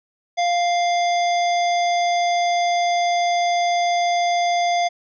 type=harmonic tone with a mistuned harmonic; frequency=698.5 Hz; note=F5; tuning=in tune; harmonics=1 / 3 / 5 / 7 / 9; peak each=-17 / -27 / -31 / -34 / -36 dBFS; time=0.37-4.89 s; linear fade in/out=20 ms; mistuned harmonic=5; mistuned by=-20 cents; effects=none